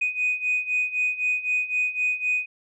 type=beating tone pair; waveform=sine; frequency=2489 / 2492.9 Hz; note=D#7 / D#7; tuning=0 / +3 cents; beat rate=3.9 Hz; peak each=-26 / -23 dBFS; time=0.01-2.46 s; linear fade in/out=10 ms; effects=tanh soft clip ceiling -16 dBFS